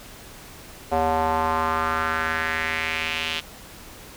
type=tone with band-pass filter sweep; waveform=square; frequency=80.2 Hz; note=E2; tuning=47 cents flat; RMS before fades=-24 dBFS; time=0.91-3.41 s; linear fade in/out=20 ms; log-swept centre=700 to 3100 Hz; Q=2.9; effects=pink hiss -43 dBFS RMS until 4.16 s